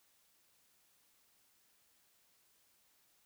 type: silence
effects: white hiss -72 dBFS RMS until 3.25 s